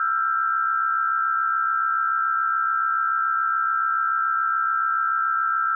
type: tone cluster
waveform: sine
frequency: 1322 / 1389 / 1577 Hz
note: E6 / F6 / G6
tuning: +5 / -10 / +10 cents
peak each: -21 / -27 / -28 dBFS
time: 0-5.75 s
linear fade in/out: 2 ms
effects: none